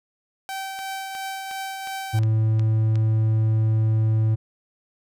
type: tone with tremolo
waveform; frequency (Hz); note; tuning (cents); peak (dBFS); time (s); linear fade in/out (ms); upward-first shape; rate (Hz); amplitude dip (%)
sawtooth; 773; G5; -24; -24; 0.49-2.19; 0; triangle; 2.9; 35
type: click train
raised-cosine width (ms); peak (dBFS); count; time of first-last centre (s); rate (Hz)
0.2; -22; 7; 0.79-2.956; 2.77
type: tone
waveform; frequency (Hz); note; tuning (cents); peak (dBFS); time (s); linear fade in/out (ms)
triangle; 110; A2; 0; -15; 2.13-4.36; 20
effects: none